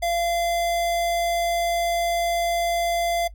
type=tone; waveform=square; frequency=686 Hz; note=F5; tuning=31 cents flat; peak=-22 dBFS; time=0.02-3.28 s; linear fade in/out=10 ms; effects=noise-tail reverb RT60 0.1 s tail -19 dB re dry + added 50 Hz sine -39 dBFS peak until 3.34 s